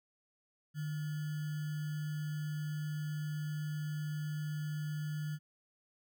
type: tone with sample-and-hold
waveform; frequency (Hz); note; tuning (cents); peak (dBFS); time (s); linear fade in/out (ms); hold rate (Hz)
sine; 151.3; D#3; -48; -35; 0.74-5.39; 50; 1575
effects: none